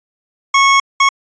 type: tone bursts at uneven times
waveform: 25% pulse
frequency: 1100 Hz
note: C#6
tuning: 14 cents flat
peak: -4 dBFS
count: 2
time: 0.54-0.8 / 1-1.09 s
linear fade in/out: 5 ms
effects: resampled to 16000 Hz